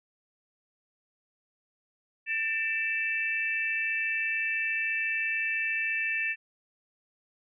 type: tone cluster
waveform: sine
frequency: 1789 / 2324 / 2653 Hz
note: A6 / D7 / E7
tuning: +28 / -19 / +10 cents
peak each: -31 / -34 / -30 dBFS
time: 2.26-6.36 s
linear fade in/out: 50 ms
effects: none